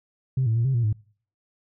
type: tone with pitch steps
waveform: sine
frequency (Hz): 130.9 / 111.9 / 116.5 / 133.3 / 118.1 / 106.9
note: C3 / A2 / A#2 / C3 / A#2 / A2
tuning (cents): +1 / +30 / -1 / +33 / +23 / -49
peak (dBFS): -18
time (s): 0.37-0.928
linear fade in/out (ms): 5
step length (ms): 93
effects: noise-tail reverb RT60 0.5 s tail -26 dB re dry + tanh soft clip ceiling -16 dBFS

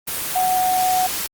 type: tone in noise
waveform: sine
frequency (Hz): 740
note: F#5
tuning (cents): 0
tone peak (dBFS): -16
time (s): 0.35-1.07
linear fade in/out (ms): 10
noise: white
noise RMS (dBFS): -25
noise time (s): 0.07-1.27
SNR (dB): +6
effects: Opus 24 kbps

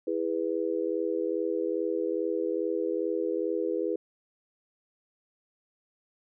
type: chord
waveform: sine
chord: E major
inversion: none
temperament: just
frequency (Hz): 329.6 / 412 / 494.4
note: E4 / G#4 / B4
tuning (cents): 0 / -14 / +2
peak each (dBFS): -31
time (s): 0.07-3.96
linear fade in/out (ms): 5
effects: none

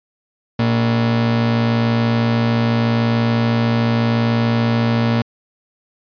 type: ring-modulated tone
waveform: 45% pulse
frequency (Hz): 174.61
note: F3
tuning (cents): 0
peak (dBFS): -11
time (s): 0.59-5.22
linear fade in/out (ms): 5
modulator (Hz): 56.9
effects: resampled to 11025 Hz

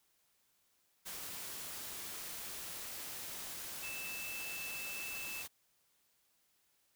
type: tone in noise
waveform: sine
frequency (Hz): 2637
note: E7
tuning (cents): 0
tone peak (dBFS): -43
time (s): 3.82-5.43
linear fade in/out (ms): 20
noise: white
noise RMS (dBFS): -45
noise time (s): 1.05-5.48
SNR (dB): -1
effects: white hiss -75 dBFS RMS until 6.95 s

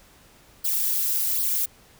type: noise with flanger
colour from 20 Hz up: violet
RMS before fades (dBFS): -24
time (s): 0.64-1.66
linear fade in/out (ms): 10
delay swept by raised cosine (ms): 0.21 to 5.11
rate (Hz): 1.3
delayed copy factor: +0.9
effects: pink hiss -54 dBFS RMS until 1.99 s

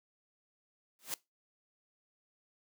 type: noise with exponential growth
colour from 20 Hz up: white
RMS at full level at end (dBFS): -33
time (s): 0.99-1.14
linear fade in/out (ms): 1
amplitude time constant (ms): 32
effects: noise-tail reverb RT60 0.2 s tail -21 dB re dry + high-pass 150 Hz 12 dB/octave

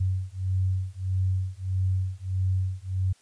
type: beating tone pair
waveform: sine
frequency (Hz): 93 / 94.6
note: F#2 / F#2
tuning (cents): +9 / +39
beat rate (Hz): 1.6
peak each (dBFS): -27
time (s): 0-3.13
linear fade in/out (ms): 10
effects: white hiss -61 dBFS RMS until 3.21 s + resampled to 22050 Hz

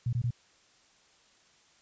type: tone bursts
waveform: sine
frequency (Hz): 120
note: B2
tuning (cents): -49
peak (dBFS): -26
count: 3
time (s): 0.06-0.307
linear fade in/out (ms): 5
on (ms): 69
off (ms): 20
effects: white hiss -63 dBFS RMS until 1.81 s + resampled to 16000 Hz

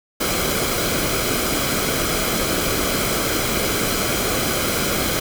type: noise with comb filter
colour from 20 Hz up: pink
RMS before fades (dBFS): -21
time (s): 0.2-5.2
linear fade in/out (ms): 10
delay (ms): 1.1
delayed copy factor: -0.55
effects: none

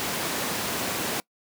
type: high-pass noise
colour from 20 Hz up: pink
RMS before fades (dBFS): -29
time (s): 0-1.2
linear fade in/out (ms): 0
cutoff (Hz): 190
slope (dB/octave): 12
effects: noise-tail reverb RT60 0.1 s tail -24 dB re dry

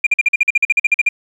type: tone bursts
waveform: sine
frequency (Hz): 2400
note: D7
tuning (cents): +37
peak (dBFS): -7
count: 15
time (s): 0.04-1.089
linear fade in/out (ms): 5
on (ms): 27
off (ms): 46
effects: tanh soft clip ceiling -5 dBFS + 8-bit

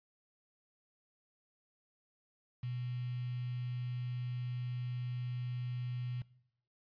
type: tone with quantisation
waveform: sine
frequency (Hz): 123.47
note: B2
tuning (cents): 0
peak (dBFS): -36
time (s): 2.63-6.22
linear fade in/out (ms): 5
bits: 9
effects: noise-tail reverb RT60 0.8 s tail -21 dB re dry + resampled to 11025 Hz

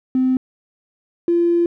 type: tone pair in turn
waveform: triangle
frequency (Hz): 258.1 / 342.9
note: C4 / F4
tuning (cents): -23 / -32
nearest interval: perfect fourth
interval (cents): 491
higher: second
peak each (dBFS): -10 / -9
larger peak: second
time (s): 0.15-0.37 / 1.28-1.66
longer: second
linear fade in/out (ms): 2
effects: tanh soft clip ceiling -11 dBFS

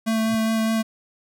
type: tone with vibrato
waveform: square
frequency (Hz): 222.5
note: A3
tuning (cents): +20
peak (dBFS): -20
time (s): 0.06-0.83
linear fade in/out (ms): 20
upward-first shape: sine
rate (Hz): 4.9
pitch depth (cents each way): 11
type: tone with exponential growth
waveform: sine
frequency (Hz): 121.6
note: B2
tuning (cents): -26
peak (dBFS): -29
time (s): 0.22-0.35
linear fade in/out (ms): 5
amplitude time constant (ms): 28
effects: none

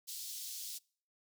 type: high-pass noise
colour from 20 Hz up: pink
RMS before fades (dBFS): -44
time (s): 0.07-0.79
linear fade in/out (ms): 20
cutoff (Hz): 4000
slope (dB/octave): 24
effects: noise-tail reverb RT60 0.5 s tail -26 dB re dry

